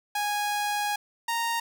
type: tone pair in turn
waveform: sawtooth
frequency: 827 / 928.3 Hz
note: G#5 / A#5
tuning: -8 / -7 cents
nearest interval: major second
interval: 201 cents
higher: second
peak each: -22 dBFS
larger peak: neither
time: 0.15-0.96 / 1.28-1.6 s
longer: first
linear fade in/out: 5 ms
effects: none